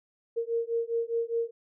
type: beating tone pair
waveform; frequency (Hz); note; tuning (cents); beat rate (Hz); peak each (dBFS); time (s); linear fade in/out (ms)
sine; 460.7 / 465.6; A#4 / A#4; -20 / -2; 4.9; -30; 0.36-1.51; 20
effects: none